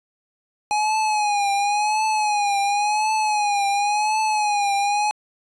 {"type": "tone with vibrato", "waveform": "square", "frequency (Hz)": 834, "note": "G#5", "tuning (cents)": 7, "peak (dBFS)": -19, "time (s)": [0.71, 5.11], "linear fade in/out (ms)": 0, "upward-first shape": "triangle", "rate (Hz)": 0.93, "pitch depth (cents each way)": 82, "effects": ["resampled to 22050 Hz"]}